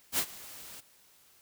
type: noise with ADSR envelope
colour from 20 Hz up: white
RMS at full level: -27 dBFS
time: 0.12-0.81 s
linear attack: 63 ms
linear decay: 68 ms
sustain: -20 dB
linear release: 14 ms
effects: white hiss -62 dBFS RMS until 1.41 s